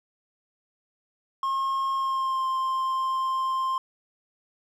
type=tone with pitch glide; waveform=triangle; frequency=1076 to 1051.4 Hz; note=C6 to C6; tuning=+48 to +8 cents; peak=-22 dBFS; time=1.43-3.78 s; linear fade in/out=2 ms; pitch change=-40 cents; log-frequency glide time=1.95-2.45 s; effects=none